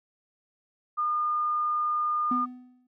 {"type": "tone", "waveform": "sine", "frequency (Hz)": 1215, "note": "D#6", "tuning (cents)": -42, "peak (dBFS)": -24, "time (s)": [0.97, 2.46], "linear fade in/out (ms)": 20}
{"type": "tone with exponential decay", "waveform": "triangle", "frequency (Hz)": 250, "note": "B3", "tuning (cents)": 21, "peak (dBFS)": -23, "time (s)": [2.31, 2.87], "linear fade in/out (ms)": 5, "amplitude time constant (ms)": 120}
{"effects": []}